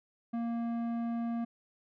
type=tone with low-pass filter; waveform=square; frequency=233.1 Hz; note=A#3; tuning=in tune; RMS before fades=-34 dBFS; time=0.33-1.45 s; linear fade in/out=10 ms; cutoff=980 Hz; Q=0.58; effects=none